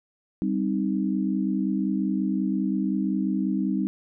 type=chord; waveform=sine; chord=C minor; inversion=second; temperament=equal; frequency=196 / 261.6 / 311.1 Hz; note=G3 / C4 / Eb4; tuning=0 / 0 / 0 cents; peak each=-25 / -28 / -28 dBFS; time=0.42-3.87 s; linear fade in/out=0 ms; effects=none